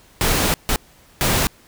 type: noise bursts at uneven times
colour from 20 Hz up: pink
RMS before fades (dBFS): -18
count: 3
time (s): 0.21-0.54 / 0.69-0.76 / 1.21-1.47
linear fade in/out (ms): 0
effects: pink hiss -51 dBFS RMS until 1.67 s